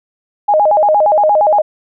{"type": "tone with vibrato", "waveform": "sine", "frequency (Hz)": 715, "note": "F5", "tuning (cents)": 41, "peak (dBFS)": -7, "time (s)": [0.48, 1.62], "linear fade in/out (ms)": 10, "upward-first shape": "square", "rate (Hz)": 8.6, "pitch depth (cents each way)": 250, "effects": []}